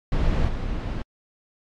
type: noise with level steps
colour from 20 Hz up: brown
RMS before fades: -21 / -27 dBFS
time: 0.12-1.02 s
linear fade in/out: 2 ms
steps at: 0.47 s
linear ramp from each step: 20 ms
effects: low-pass 4000 Hz 12 dB/octave + AAC 64 kbps